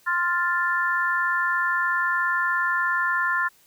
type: chord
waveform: sine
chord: F major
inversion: second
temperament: equal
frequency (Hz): 1046.5 / 1396.9 / 1760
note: C6 / F6 / A6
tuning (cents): 0 / 0 / 0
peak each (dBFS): -26 / -25 / -24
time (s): 0.06-3.49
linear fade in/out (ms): 20
effects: white hiss -58 dBFS RMS until 3.66 s